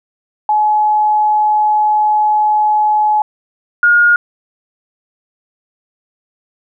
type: tone pair in turn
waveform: sine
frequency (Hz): 849 / 1427.8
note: G#5 / F6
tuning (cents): +38 / +38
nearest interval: major sixth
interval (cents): 900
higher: second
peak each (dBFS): -9 / -6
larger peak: second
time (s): 0.49-3.22 / 3.83-4.16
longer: first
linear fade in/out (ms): 2
effects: none